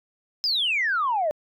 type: exponential sweep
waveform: sine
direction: down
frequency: 5200 to 582 Hz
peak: -20 dBFS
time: 0.44-1.31 s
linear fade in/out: 0 ms
effects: tanh soft clip ceiling -16 dBFS